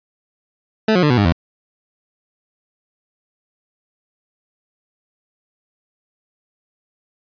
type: tone with pitch steps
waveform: 20% pulse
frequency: 218.5 / 180.58 / 149.24 / 123.34 / 101.93 / 84.24 Hz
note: A3 / F#3 / D3 / B2 / G#2 / E2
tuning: -12 / -42 / +28 / -2 / -32 / +38 cents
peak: -7 dBFS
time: 0.88-1.324 s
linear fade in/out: 5 ms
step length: 74 ms
effects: resampled to 11025 Hz